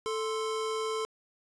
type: tone pair together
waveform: square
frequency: 440 / 1046.5 Hz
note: A4 / C6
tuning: 0 / 0 cents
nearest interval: octave + minor third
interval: 1500 cents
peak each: -32 / -37 dBFS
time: 0.06-1.05 s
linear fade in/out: 0 ms
effects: resampled to 22050 Hz + 10-bit